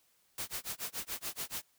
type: noise with tremolo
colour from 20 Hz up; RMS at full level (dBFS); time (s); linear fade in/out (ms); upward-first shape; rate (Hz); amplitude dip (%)
white; -37; 0.38-1.62; 2; sine; 7; 100
effects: white hiss -71 dBFS RMS until 1.78 s